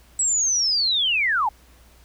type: linear sweep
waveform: sine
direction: down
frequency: 7870 to 784 Hz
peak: -18 dBFS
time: 0.19-1.49 s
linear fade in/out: 5 ms
effects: added 60 Hz sine -51 dBFS peak until 2.04 s + pink hiss -55 dBFS RMS until 2.04 s